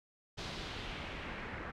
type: noise with low-pass filter sweep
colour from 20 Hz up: pink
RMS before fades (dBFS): -43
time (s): 0.37-1.72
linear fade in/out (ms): 20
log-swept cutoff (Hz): 4600 to 1700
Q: 1.7
effects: none